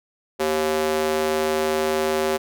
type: tone with high-pass filter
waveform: square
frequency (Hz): 77.7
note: D#2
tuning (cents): -2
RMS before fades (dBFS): -22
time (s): 0.39-2.38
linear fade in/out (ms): 20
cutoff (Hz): 420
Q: 2.1
effects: none